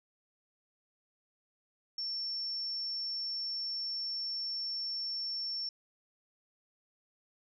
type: tone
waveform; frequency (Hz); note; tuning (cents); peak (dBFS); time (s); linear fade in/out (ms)
sine; 5430; F8; -50; -34; 1.98-5.69; 2
effects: none